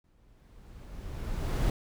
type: noise with exponential growth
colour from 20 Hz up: brown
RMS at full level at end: -25 dBFS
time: 0.04-1.7 s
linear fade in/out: 2 ms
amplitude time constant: 360 ms
effects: none